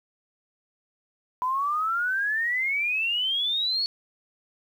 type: exponential sweep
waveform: sine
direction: up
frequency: 993 to 4448 Hz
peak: -23 dBFS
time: 1.42-3.86 s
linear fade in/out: 0 ms
effects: 9-bit